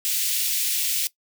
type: high-pass noise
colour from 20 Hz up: white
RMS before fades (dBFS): -24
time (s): 0.05-1.07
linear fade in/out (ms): 0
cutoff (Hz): 2400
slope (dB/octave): 24
effects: noise-tail reverb RT60 0.1 s tail -18 dB re dry